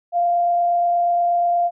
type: tone with frequency modulation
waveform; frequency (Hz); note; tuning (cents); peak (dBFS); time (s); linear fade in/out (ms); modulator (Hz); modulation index
sine; 696; F5; -6; -15; 0.12-1.71; 50; 28.4; 0.24
effects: none